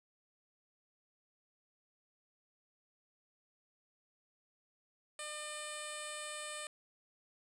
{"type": "tone with low-pass filter", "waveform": "10% pulse", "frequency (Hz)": 602, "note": "D5", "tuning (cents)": 43, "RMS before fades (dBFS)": -44, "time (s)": [5.19, 6.67], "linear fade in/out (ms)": 2, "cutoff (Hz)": 8700, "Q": 3.3, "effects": []}